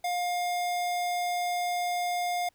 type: tone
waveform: square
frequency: 709 Hz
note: F5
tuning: 26 cents sharp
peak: -28 dBFS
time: 0.04-2.49 s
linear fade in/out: 5 ms
effects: pink hiss -69 dBFS RMS until 2.54 s